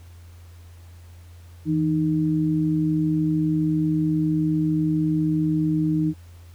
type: tone pair together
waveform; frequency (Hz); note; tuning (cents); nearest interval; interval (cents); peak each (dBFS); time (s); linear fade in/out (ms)
sine; 161.6 / 309; E3 / D#4; -34 / -12; major seventh; 1122; -22 / -21; 1.65-6.14; 50
effects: added 86 Hz sine -42 dBFS peak until 6.54 s + pink hiss -56 dBFS RMS until 6.54 s